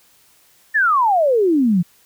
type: exponential sweep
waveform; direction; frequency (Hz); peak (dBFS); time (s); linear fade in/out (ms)
sine; down; 1831 to 165.1; -12; 0.74-1.83; 20
effects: white hiss -54 dBFS RMS until 2.05 s